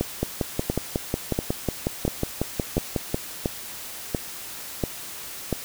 two click trains, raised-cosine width 2 ms, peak -9 / -9 dBFS, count 9 / 17, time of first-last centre 0.01-5.527 / 0.23-3.144 s, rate 1.45 / 5.49 Hz, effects white hiss -37 dBFS RMS until 5.64 s

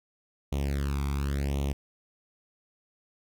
sawtooth tone with flanger, 69.9 Hz, C#2, 15 cents sharp, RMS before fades -29 dBFS, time 0.52-1.73 s, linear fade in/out 5 ms, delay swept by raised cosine 0.31 to 0.87 ms, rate 0.92 Hz, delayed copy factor +0.9, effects none

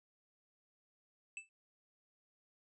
square tone with exponential decay, 2637 Hz, E7, in tune, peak -40 dBFS, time 1.37-1.49 s, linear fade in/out 1 ms, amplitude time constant 25 ms, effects resampled to 24000 Hz

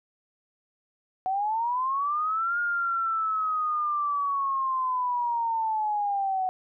sine linear two-way sweep, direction up then down, 740 to 1425 to 740 Hz, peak -24 dBFS, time 1.26-6.49 s, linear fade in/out 0 ms, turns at 2.59 s, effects none

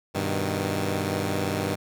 10% pulse chord, G augmented, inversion none, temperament equal, 98 / 123.47 / 155.56 Hz, G2 / B2 / D#3, 0 / 0 / 0 cents, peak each -19 / -25 / -22 dBFS, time 0.14-1.76 s, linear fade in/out 20 ms, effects none

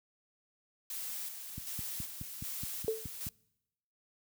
blue noise with tremolo, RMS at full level -40 dBFS, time 0.9-3.29 s, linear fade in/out 2 ms, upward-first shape square, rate 1.3 Hz, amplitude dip 45%
click train, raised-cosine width 5 ms, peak -28 dBFS, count 9, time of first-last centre 1.58-3.268 s, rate 4.74 Hz
sine tone with exponential decay, 442.5 Hz, A4, 10 cents sharp, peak -25 dBFS, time 2.88-3.1 s, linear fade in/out 1 ms, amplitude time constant 46 ms
effects noise-tail reverb RT60 0.9 s tail -25 dB re dry + high-pass 60 Hz 12 dB/octave

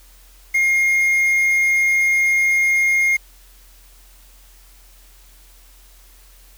triangle tone with quantisation, 2134 Hz, C7, 34 cents sharp, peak -12 dBFS, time 0.54-3.17 s, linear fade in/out 10 ms, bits 6, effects added 43 Hz sine -46 dBFS peak until 6.57 s + white hiss -51 dBFS RMS until 6.57 s

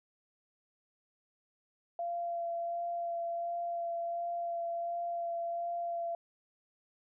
sine tone with vibrato, 685 Hz, F5, 34 cents flat, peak -33 dBFS, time 1.99-6.15 s, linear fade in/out 2 ms, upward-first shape sine, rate 1.4 Hz, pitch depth 12 cents each way, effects none

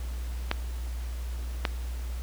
clicks, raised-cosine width 0.3 ms, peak -9 dBFS, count 2, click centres 0.514 / 1.652 s, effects added 60 Hz sine -31 dBFS peak until 2.22 s + pink hiss -48 dBFS RMS until 2.22 s

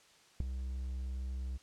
triangle tone with ADSR envelope, 64.4 Hz, C2, 27 cents flat, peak -23 dBFS, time 0.4-1.58 s, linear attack 4 ms, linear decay 5 ms, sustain -11 dB, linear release 19 ms, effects white hiss -63 dBFS RMS until 1.62 s + low-pass 7000 Hz 12 dB/octave

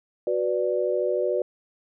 sine chord, B minor, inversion second, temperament equal, 370 / 493.9 / 587.3 Hz, F#4 / B4 / D5, 0 / 0 / 0 cents, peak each -26 dBFS, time 0.27-1.42 s, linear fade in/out 2 ms, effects none

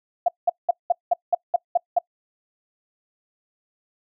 sine tone bursts, 699 Hz, F5, 1 cent sharp, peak -14 dBFS, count 9, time 0.26-1.987 s, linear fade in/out 5 ms, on 23 ms, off 190 ms, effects noise-tail reverb RT60 0.1 s tail -24 dB re dry

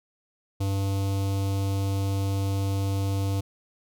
square tone with notch filter, 98 Hz, G2, in tune, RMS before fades -26 dBFS, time 0.6-3.41 s, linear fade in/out 10 ms, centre 1700 Hz, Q 0.88, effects none

